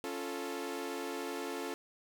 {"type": "chord", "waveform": "sawtooth", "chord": "Db augmented", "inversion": "none", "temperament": "equal", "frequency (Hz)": [277.2, 349.2, 440], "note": ["Db4", "F4", "A4"], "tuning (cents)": [0, 0, 0], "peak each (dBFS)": [-38, -38, -37], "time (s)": [0.04, 1.74], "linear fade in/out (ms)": 0, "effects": []}